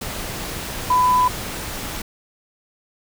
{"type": "tone in noise", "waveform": "sine", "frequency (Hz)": 1000, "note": "B5", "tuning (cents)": 21, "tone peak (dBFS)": -13, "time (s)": [0.9, 1.28], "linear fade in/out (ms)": 5, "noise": "pink", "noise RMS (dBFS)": -29, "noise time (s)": [0.01, 2.02], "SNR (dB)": 13, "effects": []}